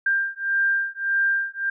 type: beating tone pair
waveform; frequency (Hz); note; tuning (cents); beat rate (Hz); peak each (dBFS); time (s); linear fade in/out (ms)
sine; 1589 / 1590.7; G6 / G6; +23 / +25; 1.7; -23; 0.06-1.7; 5
effects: none